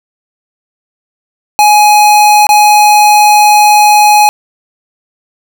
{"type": "tone with dropouts", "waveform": "square", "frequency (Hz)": 838, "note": "G#5", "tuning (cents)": 15, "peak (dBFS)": -3, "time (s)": [1.59, 4.29], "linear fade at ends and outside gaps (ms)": 0, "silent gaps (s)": [2.468, 2.491], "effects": []}